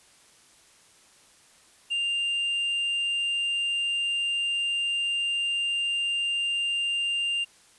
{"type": "tone", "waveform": "triangle", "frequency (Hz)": 2794, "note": "F7", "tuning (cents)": 0, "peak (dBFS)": -23, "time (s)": [1.9, 7.45], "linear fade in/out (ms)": 20, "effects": ["white hiss -57 dBFS RMS until 7.78 s", "resampled to 24000 Hz"]}